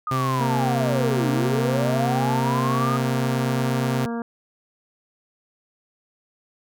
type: linear two-way sweep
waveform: sine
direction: down then up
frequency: 1244.5 to 277.4 to 1244.5 Hz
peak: -24 dBFS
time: 0.07-2.97 s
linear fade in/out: 2 ms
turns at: 1.3 s
type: tone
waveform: sawtooth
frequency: 130.81 Hz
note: C3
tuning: in tune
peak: -18 dBFS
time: 0.11-4.06 s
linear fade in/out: 5 ms
type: harmonic tone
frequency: 233.1 Hz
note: A#3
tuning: in tune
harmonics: 1 / 2 / 3 / 4 / 5 / 6 / 7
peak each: -26 / -32 / -36 / -38 / -40 / -42 / -43 dBFS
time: 0.4-4.22 s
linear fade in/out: 2 ms
effects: none